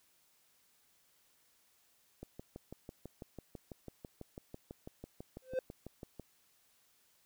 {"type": "click train", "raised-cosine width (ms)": 2, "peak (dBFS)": -32, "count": 25, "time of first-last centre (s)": [2.23, 6.197], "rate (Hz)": 6.05}
{"type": "tone with exponential growth", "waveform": "triangle", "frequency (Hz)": 517, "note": "C5", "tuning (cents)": -21, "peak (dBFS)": -26, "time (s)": [5.42, 5.59], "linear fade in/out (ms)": 2, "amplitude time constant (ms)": 36}
{"effects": ["white hiss -71 dBFS RMS until 7.25 s"]}